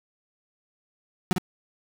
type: tone with echo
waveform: 35% pulse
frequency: 183.2 Hz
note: F#3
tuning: 17 cents flat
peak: -17 dBFS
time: 1.31-1.33 s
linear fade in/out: 0 ms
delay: 52 ms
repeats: 1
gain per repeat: -5 dB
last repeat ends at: 1.382 s
effects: none